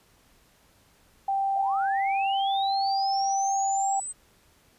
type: tone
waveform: sine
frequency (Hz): 784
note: G5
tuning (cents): 0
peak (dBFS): -23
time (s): 1.28-4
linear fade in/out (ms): 5
type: linear sweep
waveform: sine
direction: up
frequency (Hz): 625 to 8240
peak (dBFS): -32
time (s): 1.55-4.13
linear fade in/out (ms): 20
effects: pink hiss -61 dBFS RMS until 4.78 s + resampled to 32000 Hz